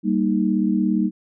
sine chord, Eb major, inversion first, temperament equal, 196 / 233.1 / 311.1 Hz, G3 / Bb3 / Eb4, 0 / 0 / 0 cents, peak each -20 / -22 / -22 dBFS, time 0.03-1.11 s, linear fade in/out 50 ms, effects none

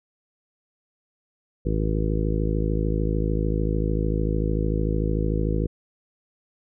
harmonic tone, 53.4 Hz, G#1, 49 cents sharp, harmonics 1 / 2 / 3 / 4 / 5 / 6 / 7 / 8 / 9, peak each -24 / -29 / -28 / -34 / -33 / -32 / -33 / -36 / -33 dBFS, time 1.65-5.67 s, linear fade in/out 10 ms, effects none

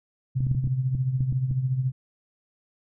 sine tone with tremolo, 129.8 Hz, C3, 13 cents flat, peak -19 dBFS, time 0.35-1.92 s, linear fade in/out 20 ms, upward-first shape triangle, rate 14 Hz, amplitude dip 70%
clicks, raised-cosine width 5 ms, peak -19 dBFS, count 10, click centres 0.406 / 0.468 / 0.514 / 0.549 / 0.642 / 0.673 / 0.95 / 1.207 / 1.325 / 1.511 s
effects none

